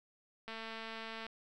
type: click train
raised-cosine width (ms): 0.3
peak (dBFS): -29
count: 177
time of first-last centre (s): 0.48-1.266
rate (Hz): 224
effects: none